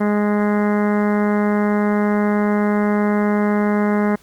harmonic tone, 207.7 Hz, G#3, in tune, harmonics 1 / 2 / 3 / 4 / 5 / 6 / 7 / 8 / 9 / 10, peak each -16 / -22 / -26 / -28 / -30 / -32 / -33 / -34 / -35 / -36 dBFS, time 0-4.16 s, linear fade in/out 10 ms, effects pink hiss -51 dBFS RMS until 4.22 s + Opus 32 kbps

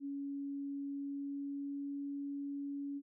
sine tone with pitch glide, 280.2 to 282 Hz, C#4 to C#4, +19 to +30 cents, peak -38 dBFS, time 0-3.02 s, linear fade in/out 50 ms, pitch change +11 cents, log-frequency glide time 0.88-2.03 s, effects none

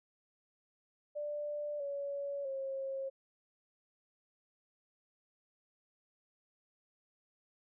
sine tone with pitch steps, 590 / 564 / 539.2 Hz, D5 / C#5 / C#5, +8 / +30 / -48 cents, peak -36 dBFS, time 1.15-3.1 s, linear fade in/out 20 ms, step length 650 ms, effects none

